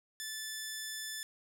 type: tone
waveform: 10% pulse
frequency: 1750 Hz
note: A6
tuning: 10 cents flat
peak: -30 dBFS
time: 0.2-1.23 s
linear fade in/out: 0 ms
effects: none